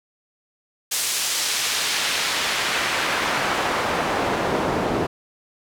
pink noise with band-pass filter sweep, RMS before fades -23 dBFS, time 0.91-5.07 s, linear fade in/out 10 ms, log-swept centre 7800 to 400 Hz, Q 0.7, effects none

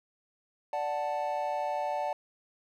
triangle chord, D major, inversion none, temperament equal, 587.3 / 740 / 880 Hz, D5 / F#5 / A5, 0 / 0 / 0 cents, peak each -32 dBFS, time 0.73-2.13 s, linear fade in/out 2 ms, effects none

